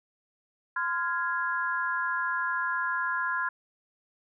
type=chord; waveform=sine; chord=F minor; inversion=second; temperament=equal with one note detuned; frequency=1029.7 / 1396.9 / 1661.2 Hz; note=C6 / F6 / Ab6; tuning=-28 / 0 / 0 cents; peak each=-31 dBFS; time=0.76-3.49 s; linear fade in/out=5 ms; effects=none